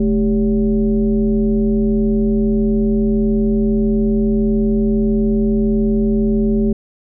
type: tone with frequency modulation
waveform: sine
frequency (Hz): 216.8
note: A3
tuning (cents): -25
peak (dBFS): -12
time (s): 0-6.73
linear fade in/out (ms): 5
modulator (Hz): 176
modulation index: 0.93
effects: none